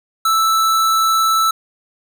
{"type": "tone", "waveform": "square", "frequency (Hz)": 1318.5, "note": "E6", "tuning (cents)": 0, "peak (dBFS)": -13, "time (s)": [0.25, 1.51], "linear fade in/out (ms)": 5, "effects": []}